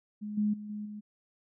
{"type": "tone with level steps", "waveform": "sine", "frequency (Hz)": 209.6, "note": "G#3", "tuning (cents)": 16, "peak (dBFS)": [-35, -25, -39, -35, -39], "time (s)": [0.21, 1.01], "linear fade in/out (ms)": 20, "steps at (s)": [0.37, 0.53, 0.69, 0.85], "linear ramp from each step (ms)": 10, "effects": []}